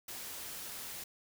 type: noise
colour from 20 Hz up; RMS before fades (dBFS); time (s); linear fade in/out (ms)
white; -44; 0.08-1.04; 5
effects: none